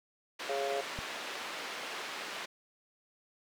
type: band-pass noise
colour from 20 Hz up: white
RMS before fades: -41 dBFS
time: 0.39-2.46 s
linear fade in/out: 10 ms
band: 330 to 3000 Hz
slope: 12 dB/octave
type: chord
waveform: sine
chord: Db major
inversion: second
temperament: just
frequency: 415.8 / 554.4 / 693 Hz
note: Ab4 / Db5 / F5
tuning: +2 / 0 / -14 cents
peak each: -36 dBFS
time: 0.49-0.81 s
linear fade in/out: 5 ms
type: click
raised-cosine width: 5 ms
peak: -29 dBFS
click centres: 0.989 s
effects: none